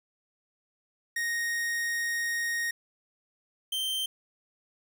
45% pulse tone pair in turn, 1864.7 / 3128 Hz, A#6 / G7, 0 / -4 cents, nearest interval major sixth, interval 896 cents, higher second, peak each -28 dBFS, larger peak neither, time 1.16-2.71 / 3.72-4.06 s, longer first, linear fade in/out 5 ms, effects 11-bit

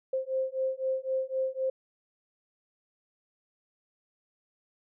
sine beating tone pair, 523.3 / 527.2 Hz, C5 / C5, 0 / +13 cents, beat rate 3.9 Hz, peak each -31 / -31 dBFS, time 0.13-1.7 s, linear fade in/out 5 ms, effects none

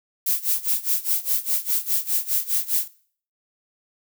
violet noise with tremolo, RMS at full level -20 dBFS, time 0.26-2.88 s, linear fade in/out 5 ms, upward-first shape sine, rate 4.9 Hz, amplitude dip 90%, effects noise-tail reverb RT60 0.5 s tail -20 dB re dry

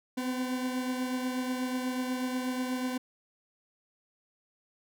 40% pulse beating tone pair, 253 / 261.2 Hz, B3 / C4, +42 / -3 cents, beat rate 8.2 Hz, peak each -30 / -38 dBFS, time 0.17-2.98 s, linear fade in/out 10 ms, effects none

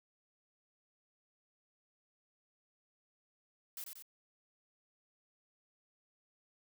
blue noise with echo, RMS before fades -44 dBFS, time 3.77-3.84 s, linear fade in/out 2 ms, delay 92 ms, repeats 2, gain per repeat -4 dB, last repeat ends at 4.024 s, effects none

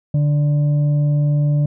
sine tone with frequency modulation, 146.83 Hz, D3, in tune, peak -13 dBFS, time 0.14-1.66 s, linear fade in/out 5 ms, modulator 439 Hz, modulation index 0.24, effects none

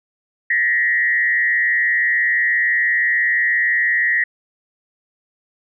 sine tone with frequency modulation, 1897 Hz, A#6, 30 cents sharp, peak -14 dBFS, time 0.5-4.24 s, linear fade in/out 5 ms, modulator 131 Hz, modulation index 0.8, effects none

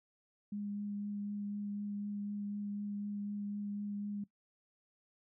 sine tone with vibrato, 204.6 Hz, G#3, 26 cents flat, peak -37 dBFS, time 0.52-4.24 s, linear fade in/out 5 ms, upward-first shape triangle, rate 4 Hz, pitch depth 13 cents each way, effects noise-tail reverb RT60 0.1 s tail -18 dB re dry

